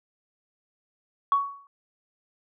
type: tone with exponential decay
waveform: sine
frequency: 1119 Hz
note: C#6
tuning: 16 cents sharp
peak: -15 dBFS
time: 1.32-1.67 s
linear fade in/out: 1 ms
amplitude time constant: 75 ms
effects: tanh soft clip ceiling -12 dBFS